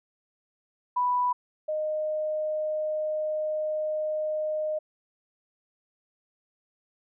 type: tone pair in turn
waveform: sine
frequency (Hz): 987.8 / 616.2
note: B5 / D#5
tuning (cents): 0 / -17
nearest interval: minor sixth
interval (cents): 817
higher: first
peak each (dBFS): -22 / -26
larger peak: first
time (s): 0.96-1.33 / 1.68-4.79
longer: second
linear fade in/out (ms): 10
effects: none